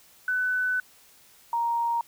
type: tone pair in turn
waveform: sine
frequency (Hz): 1500 / 935.2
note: F#6 / A#5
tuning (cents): +23 / +5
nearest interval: minor sixth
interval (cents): 818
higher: first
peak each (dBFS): -23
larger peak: neither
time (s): 0.28-0.8 / 1.53-2.01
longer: first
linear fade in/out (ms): 2
effects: white hiss -56 dBFS RMS until 2.07 s